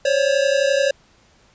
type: tone pair together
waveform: square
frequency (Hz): 537 / 568.6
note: C5 / C#5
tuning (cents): +45 / +44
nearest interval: minor second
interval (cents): 99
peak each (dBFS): -19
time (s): 0.05-0.91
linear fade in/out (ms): 5
effects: pink hiss -55 dBFS RMS until 1.54 s + resampled to 16000 Hz